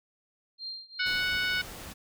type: tone with tremolo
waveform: sine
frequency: 4186 Hz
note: C8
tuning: in tune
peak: -34 dBFS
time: 0.58-1.24 s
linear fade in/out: 50 ms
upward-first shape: triangle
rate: 2.5 Hz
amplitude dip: 95%
type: harmonic tone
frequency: 740 Hz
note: F#5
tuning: in tune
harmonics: 2 / 3 / 4 / 5 / 6 / 7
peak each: -29 / -33 / -35 / -37 / -39 / -40 dBFS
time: 0.99-1.62 s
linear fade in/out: 10 ms
type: noise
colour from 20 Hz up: pink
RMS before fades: -43 dBFS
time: 1.05-1.94 s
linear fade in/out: 20 ms
effects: none